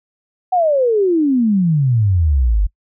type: exponential sweep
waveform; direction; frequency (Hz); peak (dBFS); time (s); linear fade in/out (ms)
sine; down; 758 to 46.34; -11; 0.52-2.67; 10
effects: noise-tail reverb RT60 0.1 s tail -24 dB re dry